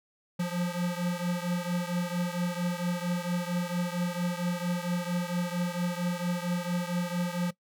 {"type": "beating tone pair", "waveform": "square", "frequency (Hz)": [174.61, 179.01], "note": ["F3", "F3"], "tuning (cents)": [0, 43], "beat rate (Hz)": 4.4, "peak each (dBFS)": [-31, -33], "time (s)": [0.39, 7.51], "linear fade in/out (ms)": 10, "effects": ["noise-tail reverb RT60 0.1 s tail -20 dB re dry"]}